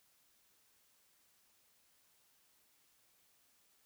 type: silence
effects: white hiss -72 dBFS RMS until 3.85 s